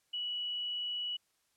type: tone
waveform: sine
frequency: 2939 Hz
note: F#7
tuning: 12 cents flat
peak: -34 dBFS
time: 0.13-1.17 s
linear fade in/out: 10 ms
effects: white hiss -75 dBFS RMS until 1.56 s + low-pass 11000 Hz 12 dB/octave